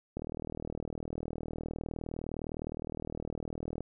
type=click train; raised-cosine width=2 ms; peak=-24 dBFS; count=145; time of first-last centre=0.17-3.806 s; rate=39.6 Hz; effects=none

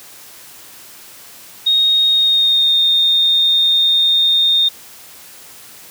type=tone with pitch glide; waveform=sine; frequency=3729 to 3665 Hz; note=A#7 to A#7; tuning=0 to -30 cents; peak=-10 dBFS; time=1.66-4.69 s; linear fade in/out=10 ms; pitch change=-30 cents; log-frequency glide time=2.07-2.77 s; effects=white hiss -39 dBFS RMS until 5.9 s + high-pass 80 Hz 12 dB/octave

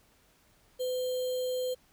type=tone with sample-and-hold; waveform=sine; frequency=506 Hz; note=B4; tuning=42 cents sharp; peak=-29 dBFS; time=0.79-1.75 s; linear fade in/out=20 ms; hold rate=3675 Hz; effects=pink hiss -65 dBFS RMS until 1.92 s

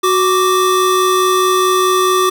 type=tone pair together; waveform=square; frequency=370 / 1174.7 Hz; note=F#4 / D6; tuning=0 / 0 cents; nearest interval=octave + minor sixth; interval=2000 cents; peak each=-14 dBFS; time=0.03-2.3 s; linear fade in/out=10 ms; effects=none

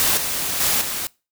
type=noise with level steps; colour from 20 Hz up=white; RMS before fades=-18 / -24 / -19 / -26 dBFS; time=0-1.07 s; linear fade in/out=0 ms; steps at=0.17 / 0.6 / 0.81 s; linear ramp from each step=5 ms; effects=noise-tail reverb RT60 0.3 s tail -24 dB re dry

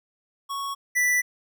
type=tone pair in turn; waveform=square; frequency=1108.7 / 1975.5 Hz; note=C#6 / B6; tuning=0 / 0 cents; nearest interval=minor seventh; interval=1000 cents; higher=second; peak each=-29 / -20 dBFS; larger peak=second; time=0.49-0.75 / 0.95-1.22 s; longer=second; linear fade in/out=20 ms; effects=none

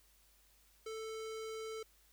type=tone with low-pass filter; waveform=square; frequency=441.3 Hz; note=A4; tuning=5 cents sharp; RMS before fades=-44 dBFS; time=0.86-1.83 s; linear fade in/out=5 ms; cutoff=7800 Hz; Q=1.2; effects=added 50 Hz sine -70 dBFS peak until 2.12 s + white hiss -69 dBFS RMS until 2.12 s

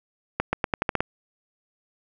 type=accelerating click train; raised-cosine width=0.5 ms; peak=-7 dBFS; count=8; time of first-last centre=0.4-1.005 s; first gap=130 ms; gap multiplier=0.86; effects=none

